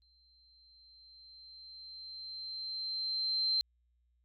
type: tone with exponential growth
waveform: sine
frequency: 4121 Hz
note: C8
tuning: 27 cents flat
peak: -27 dBFS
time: 0.02-3.61 s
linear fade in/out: 0 ms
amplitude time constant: 780 ms
effects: added 60 Hz sine -70 dBFS peak until 4.24 s